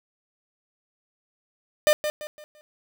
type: tone with echo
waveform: 45% pulse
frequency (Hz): 603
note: D5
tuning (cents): +46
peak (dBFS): -15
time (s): 1.87-1.93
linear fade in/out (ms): 0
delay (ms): 170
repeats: 4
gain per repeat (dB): -9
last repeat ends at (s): 2.61
effects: none